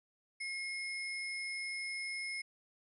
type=tone with sample-and-hold; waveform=sine; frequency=2156 Hz; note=C#7; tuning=49 cents flat; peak=-37 dBFS; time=0.4-2.42 s; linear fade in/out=10 ms; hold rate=7350 Hz; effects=resampled to 24000 Hz